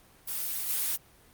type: noise with level steps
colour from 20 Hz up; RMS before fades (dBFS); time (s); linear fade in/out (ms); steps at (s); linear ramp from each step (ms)
blue; -33 / -29; 0.27-0.97; 20; 0.69; 2
effects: pink hiss -58 dBFS RMS until 1.33 s + Opus 32 kbps